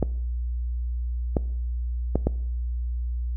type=clicks; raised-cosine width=2 ms; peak=-8 dBFS; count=4; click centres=0.027 / 1.368 / 2.156 / 2.27 s; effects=noise-tail reverb RT60 0.7 s tail -21 dB re dry + added 60 Hz sine -25 dBFS peak until 3.36 s